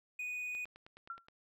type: tone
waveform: triangle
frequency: 2479 Hz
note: D#7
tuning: 7 cents flat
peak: -36 dBFS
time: 0.19-0.65 s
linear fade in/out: 5 ms
type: click train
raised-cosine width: 0.3 ms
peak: -38 dBFS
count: 8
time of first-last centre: 0.55-1.285 s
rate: 9.53 Hz
type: tone with exponential decay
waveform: sine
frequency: 1365 Hz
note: F6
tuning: 40 cents flat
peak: -37 dBFS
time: 1.1-1.27 s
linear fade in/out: 2 ms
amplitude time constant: 35 ms
effects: none